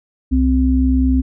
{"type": "tone pair together", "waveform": "sine", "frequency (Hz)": [64.9, 259.6], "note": ["C2", "C4"], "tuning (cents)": [-13, -13], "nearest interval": "2 octaves", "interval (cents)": 2400, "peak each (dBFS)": -14, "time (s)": [0.31, 1.22], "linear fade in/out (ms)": 20, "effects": []}